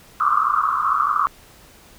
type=band-pass noise; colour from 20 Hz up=white; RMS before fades=-19 dBFS; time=0.2-1.27 s; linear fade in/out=0 ms; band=1100 to 1300 Hz; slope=96 dB/octave; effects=pink hiss -48 dBFS RMS until 1.98 s